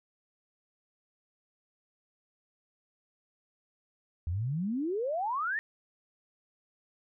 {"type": "exponential sweep", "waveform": "sine", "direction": "up", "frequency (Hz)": [78.8, 1864.7], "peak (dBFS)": -29, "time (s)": [4.27, 5.59], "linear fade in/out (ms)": 0, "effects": []}